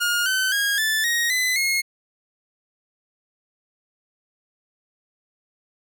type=tone with pitch steps; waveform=sawtooth; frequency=1424 / 1526.2 / 1635.7 / 1753.1 / 1879 / 2014 / 2158 Hz; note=F6 / G6 / G#6 / A6 / A#6 / B6 / C#7; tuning=+33 / -47 / -27 / -7 / +13 / +33 / -47 cents; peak=-16 dBFS; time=0-1.82 s; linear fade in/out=20 ms; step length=260 ms; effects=none